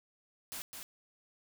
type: noise with echo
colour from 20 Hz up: white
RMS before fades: -42 dBFS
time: 0.52-0.62 s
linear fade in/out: 0 ms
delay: 210 ms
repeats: 1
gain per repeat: -4 dB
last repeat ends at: 0.83 s
effects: none